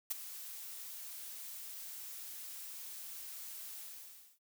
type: noise with ADSR envelope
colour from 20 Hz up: blue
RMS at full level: -34 dBFS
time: 0.1-4.39 s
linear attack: 14 ms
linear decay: 14 ms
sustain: -13 dB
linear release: 630 ms
effects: none